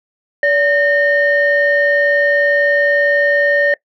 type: tone pair together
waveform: sine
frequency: 574.6 / 1831 Hz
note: D5 / A#6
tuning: -38 / -32 cents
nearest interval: octave + minor sixth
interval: 2006 cents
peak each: -12 dBFS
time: 0.43-3.74 s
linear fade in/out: 2 ms
effects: noise-tail reverb RT60 0.1 s tail -22 dB re dry + tanh soft clip ceiling -4 dBFS